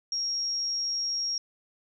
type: tone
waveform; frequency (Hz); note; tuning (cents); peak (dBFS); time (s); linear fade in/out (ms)
sine; 5588; F8; 0; -27; 0.12-1.38; 2
effects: none